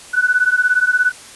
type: beating tone pair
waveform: sine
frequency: 1480 / 1497 Hz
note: F#6 / F#6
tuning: 0 / +20 cents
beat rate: 17 Hz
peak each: -15 dBFS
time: 0.13-1.12 s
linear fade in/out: 20 ms
effects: white hiss -38 dBFS RMS until 1.35 s + resampled to 24000 Hz